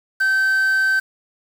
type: tone with quantisation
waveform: triangle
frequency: 1547 Hz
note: G6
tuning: 23 cents flat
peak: -13 dBFS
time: 0.2-1 s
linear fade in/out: 10 ms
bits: 6
effects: none